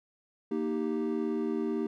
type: chord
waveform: triangle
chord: Eb major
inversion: second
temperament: equal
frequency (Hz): 233.1 / 311.1 / 392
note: Bb3 / Eb4 / G4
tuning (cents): 0 / 0 / 0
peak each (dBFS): -31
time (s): 0.51-1.87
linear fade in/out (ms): 5
effects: none